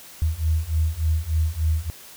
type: beating tone pair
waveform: sine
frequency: 77.7 / 81.1 Hz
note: D#2 / E2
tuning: -2 / -28 cents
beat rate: 3.4 Hz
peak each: -23 / -22 dBFS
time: 0.22-1.9 s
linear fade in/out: 0 ms
effects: white hiss -44 dBFS RMS until 2.16 s